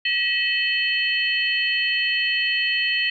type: tone cluster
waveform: sine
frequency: 1924 / 2595 / 3062 / 4305 Hz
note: B6 / E7 / G7 / C8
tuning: -46 / -28 / -41 / +49 cents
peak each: -24 / -24 / -24 / -30 dBFS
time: 0.05-3.1 s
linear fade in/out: 5 ms
effects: none